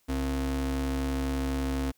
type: ring-modulated tone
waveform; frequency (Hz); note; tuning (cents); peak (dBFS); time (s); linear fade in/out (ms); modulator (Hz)
square; 100; G2; +35; -25; 0.08-1.92; 20; 164
effects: white hiss -69 dBFS RMS until 1.97 s